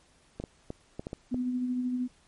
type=clicks; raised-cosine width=2 ms; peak=-22 dBFS; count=7; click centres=0.4 / 0.439 / 0.704 / 0.995 / 1.069 / 1.131 / 1.344 s
type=tone with tremolo; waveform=sine; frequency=250 Hz; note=B3; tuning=21 cents sharp; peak=-26 dBFS; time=1.31-2.08 s; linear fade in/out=20 ms; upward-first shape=sine; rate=13 Hz; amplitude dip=35%
effects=pink hiss -63 dBFS RMS until 2.27 s + MP3 48 kbps